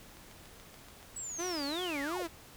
click train, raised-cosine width 0.2 ms, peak -36 dBFS, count 7, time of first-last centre 0.17-1.028 s, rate 6.99 Hz
sine linear sweep, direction down, 7902 to 416 Hz, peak -38 dBFS, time 1.16-2.23 s, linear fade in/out 5 ms
sawtooth tone with vibrato, 319.6 Hz, D#4, 47 cents sharp, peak -31 dBFS, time 1.38-2.28 s, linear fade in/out 20 ms, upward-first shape sine, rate 2.8 Hz, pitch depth 240 cents each way
effects pink hiss -54 dBFS RMS until 2.56 s

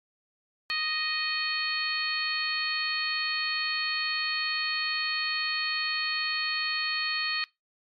harmonic tone, 622.3 Hz, D#5, in tune, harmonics 2 / 3 / 4 / 5 / 6 / 7, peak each -37 / -33 / -32 / -37 / -42 / -31 dBFS, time 0.7-7.44 s, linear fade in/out 0 ms, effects noise-tail reverb RT60 0.2 s tail -23 dB re dry + MP3 64 kbps

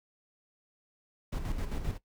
brown noise with tremolo, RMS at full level -31 dBFS, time 1.32-1.98 s, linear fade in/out 10 ms, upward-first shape square, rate 7.6 Hz, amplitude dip 55%, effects noise-tail reverb RT60 0.1 s tail -17 dB re dry

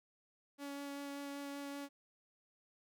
sawtooth tone with vibrato, 282.2 Hz, C#4, 31 cents sharp, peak -39 dBFS, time 0.58-1.89 s, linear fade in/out 50 ms, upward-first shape sine, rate 5.2 Hz, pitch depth 9 cents each way, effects none

